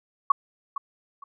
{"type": "tone with echo", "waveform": "sine", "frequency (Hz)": 1120, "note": "C#6", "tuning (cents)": 18, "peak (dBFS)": -13, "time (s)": [0.3, 0.32], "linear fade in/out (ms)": 5, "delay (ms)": 460, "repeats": 2, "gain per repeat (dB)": -13, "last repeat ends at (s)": 1.24, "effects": []}